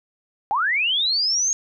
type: linear sweep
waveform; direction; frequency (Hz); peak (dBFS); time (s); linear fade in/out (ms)
sine; up; 757 to 6600; -18; 0.51-1.53; 0
effects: none